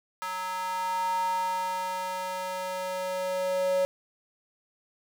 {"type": "tone with high-pass filter sweep", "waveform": "square", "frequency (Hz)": 185, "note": "F#3", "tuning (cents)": 0, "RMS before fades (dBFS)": -30, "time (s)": [0.22, 3.85], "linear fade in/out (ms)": 0, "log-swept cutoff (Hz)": [1100, 570], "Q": 7, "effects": []}